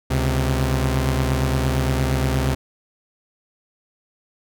sawtooth tone pair together, 69.3 / 130 Hz, C#2 / C3, 0 / -11 cents, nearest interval major seventh, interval 1089 cents, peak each -17 dBFS, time 0.1-2.55 s, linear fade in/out 10 ms, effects none

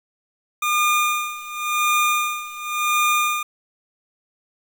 25% pulse tone with tremolo, 1211 Hz, D#6, 47 cents flat, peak -12 dBFS, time 0.62-3.43 s, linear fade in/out 5 ms, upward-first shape sine, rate 0.92 Hz, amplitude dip 85%, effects 8-bit

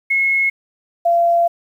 sine tone pair in turn, 2174 / 684.8 Hz, C#7 / F5, -34 / -34 cents, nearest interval octave + minor sixth, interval 2000 cents, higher first, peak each -13 / -11 dBFS, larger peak second, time 0.1-0.5 / 1.05-1.48 s, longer second, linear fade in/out 10 ms, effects 8-bit

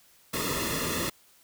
pink noise with comb filter, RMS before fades -30 dBFS, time 0.33-1.1 s, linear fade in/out 10 ms, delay 1.3 ms, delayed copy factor -0.9, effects white hiss -60 dBFS RMS until 1.43 s

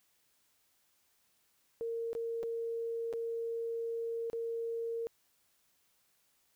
sine tone with dropouts, 460.7 Hz, A#4, 20 cents flat, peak -34 dBFS, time 1.81-5.07 s, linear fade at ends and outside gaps 0 ms, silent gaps 2.131-2.151 / 2.43-2.435 / 3.128-3.136 / 4.3-4.331 s, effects white hiss -73 dBFS RMS until 6.55 s

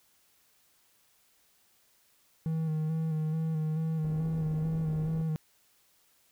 triangle tone with vibrato, 158.2 Hz, D#3, 29 cents sharp, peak -26 dBFS, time 2.46-5.36 s, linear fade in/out 0 ms, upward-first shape square, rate 2.3 Hz, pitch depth 26 cents each way
pink low-pass noise, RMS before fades -44 dBFS, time 4.04-5.22 s, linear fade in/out 2 ms, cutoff 430 Hz, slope 12 dB/octave
effects white hiss -67 dBFS RMS until 6.31 s

